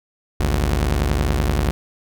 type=tone pair together; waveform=sawtooth; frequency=52.44 / 73.42 Hz; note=G#1 / D2; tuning=+17 / 0 cents; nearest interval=tritone; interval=583 cents; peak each=-16 dBFS; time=0.4-1.71 s; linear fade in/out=0 ms; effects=none